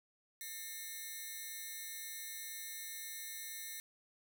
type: ring-modulated tone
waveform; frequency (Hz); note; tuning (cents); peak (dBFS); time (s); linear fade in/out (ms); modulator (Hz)
5% pulse; 1975; B6; 0; -30; 0.41-3.8; 0; 171
effects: none